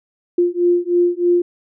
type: beating tone pair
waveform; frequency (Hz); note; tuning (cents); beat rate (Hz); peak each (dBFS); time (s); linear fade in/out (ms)
sine; 349.2 / 352.4; F4 / F4; 0 / +16; 3.2; -16; 0.38-1.42; 5
effects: none